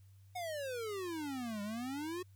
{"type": "exponential two-way sweep", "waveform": "square", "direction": "down then up", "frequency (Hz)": [740, 200.4, 371.4], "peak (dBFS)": -39, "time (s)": [0.35, 2.23], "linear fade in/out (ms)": 10, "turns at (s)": 1.62, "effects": ["added 97 Hz sine -57 dBFS peak until 2.35 s", "white hiss -75 dBFS RMS until 2.35 s"]}